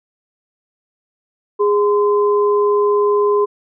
sine tone pair together, 412.3 / 1029 Hz, G#4 / C6, -13 / -29 cents, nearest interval octave + major third, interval 1584 cents, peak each -12 / -19 dBFS, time 1.59-3.46 s, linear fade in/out 20 ms, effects none

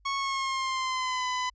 sawtooth tone with pitch glide, 1102 to 1004.7 Hz, C#6 to B5, -11 to +29 cents, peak -24 dBFS, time 0.05-1.5 s, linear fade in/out 10 ms, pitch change -160 cents, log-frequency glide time 0.17-1.26 s, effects added 50 Hz sine -59 dBFS peak until 1.54 s + resampled to 16000 Hz

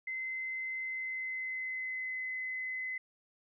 sine tone with pitch glide, 2059 to 2034 Hz, C7 to C7, -28 to -50 cents, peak -35 dBFS, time 0.07-2.98 s, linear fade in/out 5 ms, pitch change -22 cents, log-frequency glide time 0.81-2.23 s, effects none

